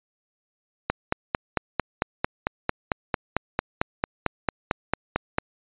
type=click train; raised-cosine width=0.5 ms; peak=-6 dBFS; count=21; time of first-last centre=0.9-5.384 s; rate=4.46 Hz; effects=resampled to 8000 Hz